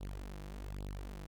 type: tone with flanger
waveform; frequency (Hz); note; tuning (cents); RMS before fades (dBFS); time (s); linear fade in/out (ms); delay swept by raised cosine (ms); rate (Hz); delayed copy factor
sawtooth; 49; G1; 0; -44; 0-1.27; 20; 0.23 to 6.13; 1.2; +0.85
effects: none